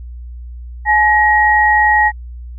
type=tone pair together; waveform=sine; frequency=850 / 1892.8 Hz; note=G#5 / A#6; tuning=+40 / +26 cents; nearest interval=octave + major second; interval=1386 cents; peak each=-11 dBFS; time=0.85-2.12 s; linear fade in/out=50 ms; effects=added 60 Hz sine -27 dBFS peak until 2.58 s